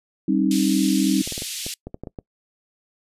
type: chord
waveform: sine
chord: C minor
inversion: second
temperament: equal with one note detuned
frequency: 196 / 268.1 / 311.1 Hz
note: G3 / C4 / Eb4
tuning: 0 / +42 / 0 cents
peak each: -21 dBFS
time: 0.28-1.22 s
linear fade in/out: 5 ms
type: band-pass noise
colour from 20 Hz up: pink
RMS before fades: -31 dBFS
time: 0.51-1.74 s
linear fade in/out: 2 ms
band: 2900 to 12000 Hz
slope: 24 dB/octave
type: clicks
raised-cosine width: 2 ms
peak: -19 dBFS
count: 10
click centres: 1.275 / 1.323 / 1.379 / 1.421 / 1.665 / 1.87 / 1.944 / 2.036 / 2.072 / 2.188 s
effects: noise-tail reverb RT60 0.1 s tail -24 dB re dry + resampled to 32000 Hz